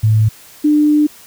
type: tone pair in turn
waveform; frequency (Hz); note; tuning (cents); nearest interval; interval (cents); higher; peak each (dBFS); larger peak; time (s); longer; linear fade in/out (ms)
sine; 109 / 299; A2 / D4; -16 / +31; octave + perfect fourth; 1747; second; -8; neither; 0.03-0.29 / 0.64-1.07; second; 10
effects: white hiss -41 dBFS RMS until 1.26 s